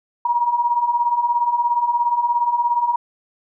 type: beating tone pair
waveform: sine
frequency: 941 / 958 Hz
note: A#5 / A#5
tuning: +16 / +47 cents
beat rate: 17 Hz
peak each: -22 / -17 dBFS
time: 0.25-2.96 s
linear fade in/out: 5 ms
effects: none